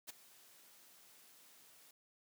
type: noise with ADSR envelope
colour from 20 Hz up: white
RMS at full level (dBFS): -45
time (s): 0.07-1.91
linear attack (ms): 24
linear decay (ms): 15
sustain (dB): -18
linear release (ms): 3
effects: high-pass 150 Hz 12 dB/octave